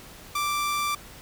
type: tone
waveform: sawtooth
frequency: 1174.7 Hz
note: D6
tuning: in tune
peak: -21 dBFS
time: 0.35-0.95 s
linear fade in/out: 5 ms
effects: pink hiss -46 dBFS RMS until 1.21 s